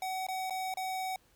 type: tone with dropouts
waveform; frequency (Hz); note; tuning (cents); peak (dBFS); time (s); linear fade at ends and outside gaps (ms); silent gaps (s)
square; 753; F#5; +30; -34; 0.02-1.16; 2; 0.267-0.285 / 0.498-0.506 / 0.74-0.771
effects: pink hiss -67 dBFS RMS until 1.35 s